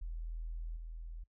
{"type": "tone with level steps", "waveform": "sine", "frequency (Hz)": 41, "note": "E1", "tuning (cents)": -9, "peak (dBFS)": [-38, -42], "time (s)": [0.01, 1.24], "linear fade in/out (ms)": 10, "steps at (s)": 0.76, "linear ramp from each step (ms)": 5, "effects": ["noise-tail reverb RT60 0.1 s tail -22 dB re dry"]}